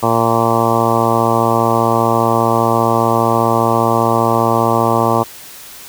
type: harmonic tone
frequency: 115 Hz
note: A#2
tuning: 23 cents flat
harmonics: 1 / 2 / 3 / 4 / 5 / 6 / 7 / 8 / 9 / 10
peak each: -20 / -20 / -20 / -20 / -20 / -20 / -20 / -20 / -20 / -20 dBFS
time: 0.02-5.24 s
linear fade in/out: 20 ms
effects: white hiss -35 dBFS RMS until 5.88 s